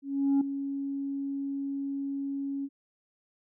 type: tone with ADSR envelope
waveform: sine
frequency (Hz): 277.2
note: C#4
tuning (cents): 0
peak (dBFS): -18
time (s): 0.02-2.69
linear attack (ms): 390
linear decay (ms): 5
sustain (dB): -12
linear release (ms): 47
effects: tanh soft clip ceiling -20 dBFS